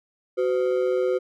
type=ring-modulated tone; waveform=triangle; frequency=440.6 Hz; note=A4; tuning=2 cents sharp; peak=-15 dBFS; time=0.37-1.19 s; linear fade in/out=20 ms; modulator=67.7 Hz; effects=none